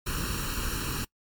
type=noise with comb filter; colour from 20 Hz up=pink; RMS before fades=-31 dBFS; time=0.06-1.05 s; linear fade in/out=10 ms; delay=0.71 ms; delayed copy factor=+0.85; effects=noise-tail reverb RT60 0.1 s tail -23 dB re dry + MP3 96 kbps